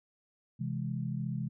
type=chord; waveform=sine; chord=C augmented; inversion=none; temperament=equal; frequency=130.81 / 164.81 / 207.7 Hz; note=C3 / E3 / G#3; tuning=0 / 0 / 0 cents; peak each=-35 / -37 / -38 dBFS; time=0.59-1.49 s; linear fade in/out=20 ms; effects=none